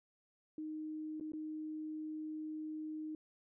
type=tone with dropouts; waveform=sine; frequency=310 Hz; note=D#4; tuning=6 cents flat; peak=-40 dBFS; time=0.58-3.15 s; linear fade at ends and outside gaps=2 ms; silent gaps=1.199-1.209 / 1.32-1.334 s; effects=none